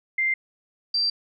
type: tone pair in turn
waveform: sine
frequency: 2093 / 4699 Hz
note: C7 / D8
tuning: 0 / 0 cents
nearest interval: octave + major second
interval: 1400 cents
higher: second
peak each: -20 dBFS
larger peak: neither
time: 0.18-0.34 / 0.94-1.1 s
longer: neither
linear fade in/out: 5 ms
effects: none